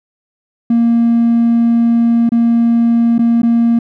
triangle tone with dropouts, 233.1 Hz, A#3, in tune, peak -5 dBFS, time 0.7-3.79 s, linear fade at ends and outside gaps 5 ms, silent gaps 2.292-2.319 / 3.182-3.191 / 3.419-3.431 s, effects tanh soft clip ceiling -3 dBFS

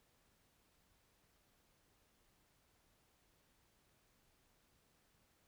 silence, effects pink hiss -75 dBFS RMS until 5.47 s

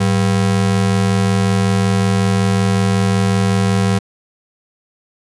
square ring-modulated tone, 148 Hz, D3, 14 cents sharp, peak -10 dBFS, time 0-3.99 s, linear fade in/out 10 ms, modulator 42.7 Hz, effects resampled to 24000 Hz

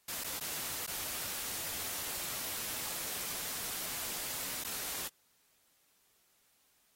white noise with dropouts, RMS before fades -39 dBFS, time 0.08-5.08 s, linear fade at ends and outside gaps 5 ms, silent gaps 0.238-0.242 / 0.394-0.408 / 0.865-0.875 / 4.639-4.646 s, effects white hiss -71 dBFS RMS until 6.95 s + AAC 48 kbps

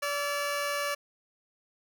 15% pulse tone pair together, 576 / 1358.9 Hz, D5 / F6, -34 / -48 cents, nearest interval octave + minor third, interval 1486 cents, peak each -23 / -32 dBFS, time 0.02-0.95 s, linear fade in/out 10 ms, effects none

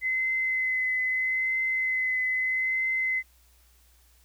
sine tone with vibrato, 2042 Hz, C7, 43 cents flat, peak -24 dBFS, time 0.01-3.23 s, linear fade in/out 50 ms, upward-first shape triangle, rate 0.78 Hz, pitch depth 17 cents each way, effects added 60 Hz sine -59 dBFS peak until 4.24 s + white hiss -63 dBFS RMS until 4.24 s

